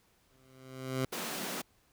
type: tone with exponential growth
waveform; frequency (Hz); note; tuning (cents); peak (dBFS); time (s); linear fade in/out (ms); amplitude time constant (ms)
15% pulse; 130.81; C3; 0; -22; 0.31-1.05; 0; 160
type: high-pass noise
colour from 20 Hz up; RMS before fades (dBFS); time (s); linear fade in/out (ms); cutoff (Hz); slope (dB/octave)
pink; -38; 1.12-1.62; 10; 160; 48
effects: pink hiss -69 dBFS RMS until 1.92 s